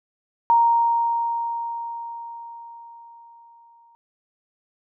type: tone with exponential decay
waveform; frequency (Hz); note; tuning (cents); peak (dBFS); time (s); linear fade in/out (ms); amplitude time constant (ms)
sine; 932.3; A#5; 0; -12; 0.5-3.95; 0; 750
effects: none